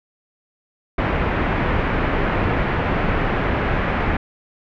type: low-pass noise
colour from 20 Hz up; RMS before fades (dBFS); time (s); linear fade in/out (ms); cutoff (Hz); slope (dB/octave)
pink; -20; 0.98-4.17; 5; 2300; 24
effects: none